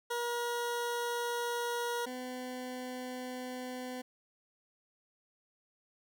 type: tone pair in turn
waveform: 20% pulse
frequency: 477.1 / 252.7 Hz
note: A#4 / B3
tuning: +40 / +40 cents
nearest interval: major seventh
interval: 1100 cents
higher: first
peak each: -28 / -34 dBFS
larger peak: first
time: 0.1-2.06 / 2.06-4.02 s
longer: neither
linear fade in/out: 10 ms
effects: none